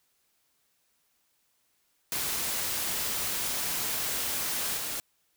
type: noise with level steps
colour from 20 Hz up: white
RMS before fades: -31 / -34 dBFS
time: 2.12-5 s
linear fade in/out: 0 ms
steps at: 4.76 s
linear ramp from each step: 20 ms
effects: white hiss -72 dBFS RMS until 5.36 s